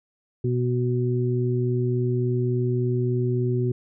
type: harmonic tone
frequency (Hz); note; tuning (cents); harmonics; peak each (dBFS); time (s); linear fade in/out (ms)
123.47; B2; 0; 1 / 2 / 3; -22 / -30 / -26; 0.44-3.72; 5
effects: none